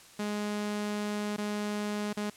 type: tone with dropouts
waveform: sawtooth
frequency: 208.2 Hz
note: G#3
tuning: 5 cents sharp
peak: -27 dBFS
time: 0.19-2.3 s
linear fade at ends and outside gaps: 5 ms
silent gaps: 1.365-1.381 / 2.13-2.17 s
effects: white hiss -54 dBFS RMS until 2.36 s + low-pass 10000 Hz 12 dB/octave